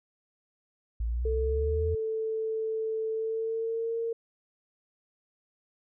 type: exponential sweep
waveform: sine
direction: up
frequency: 55 to 84 Hz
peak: -27 dBFS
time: 1-1.95 s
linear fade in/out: 5 ms
type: tone with pitch glide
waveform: sine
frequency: 441.7 to 459.1 Hz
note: A4 to A#4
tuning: +7 to -26 cents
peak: -28 dBFS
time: 1.25-4.13 s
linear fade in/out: 5 ms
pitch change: +67 cents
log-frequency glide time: 3.11-3.98 s
effects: none